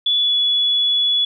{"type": "tone with pitch glide", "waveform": "sine", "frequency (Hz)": [3432, 3406], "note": ["A7", "G#7"], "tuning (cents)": [-44, 43], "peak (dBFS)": -14, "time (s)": [0.06, 1.25], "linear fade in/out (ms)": 5, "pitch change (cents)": -13, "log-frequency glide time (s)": [0.19, 0.37], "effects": []}